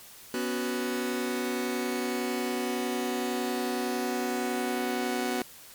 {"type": "chord", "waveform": "sawtooth", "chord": "B suspended second", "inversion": "none", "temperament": "just", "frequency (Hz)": [246.9, 277.8, 370.4], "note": ["B3", "C#4", "F#4"], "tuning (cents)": [0, 4, 2], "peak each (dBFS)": [-27, -32, -28], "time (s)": [0.34, 5.42], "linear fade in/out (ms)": 2, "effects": ["white hiss -49 dBFS RMS until 5.74 s", "MP3 96 kbps"]}